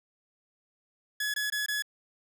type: tone bursts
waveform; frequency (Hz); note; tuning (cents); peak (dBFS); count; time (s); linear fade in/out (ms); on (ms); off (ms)
sawtooth; 1695; G#6; +35; -25; 4; 1.2-1.823; 5; 140; 21
effects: none